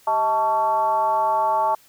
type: tone with frequency modulation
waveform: sine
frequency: 880 Hz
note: A5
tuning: in tune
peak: -17 dBFS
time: 0.07-1.75 s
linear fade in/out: 5 ms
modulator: 243 Hz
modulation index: 0.89
effects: white hiss -54 dBFS RMS until 1.88 s